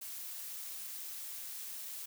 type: noise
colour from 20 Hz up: blue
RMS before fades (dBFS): -44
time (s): 0.01-2.06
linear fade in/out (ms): 10
effects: none